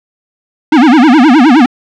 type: tone with vibrato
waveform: square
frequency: 277.2 Hz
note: C#4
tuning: in tune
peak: -3 dBFS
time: 0.72-1.66 s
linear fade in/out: 5 ms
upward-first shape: sine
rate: 9.6 Hz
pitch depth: 280 cents each way
effects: low-pass 3000 Hz 12 dB/octave